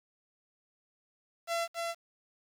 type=tone with echo; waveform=sawtooth; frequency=676 Hz; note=E5; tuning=43 cents sharp; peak=-26 dBFS; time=1.47-1.68 s; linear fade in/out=50 ms; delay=270 ms; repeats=1; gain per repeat=-3 dB; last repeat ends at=1.95 s; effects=low-pass 10000 Hz 12 dB/octave + 9-bit